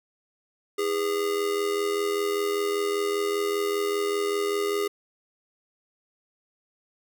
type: tone with amplitude modulation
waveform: square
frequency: 407.8 Hz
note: G#4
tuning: 32 cents flat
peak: -22 dBFS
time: 0.78-4.88 s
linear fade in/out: 10 ms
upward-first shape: sine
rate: 85.1 Hz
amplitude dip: 60%
effects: 9-bit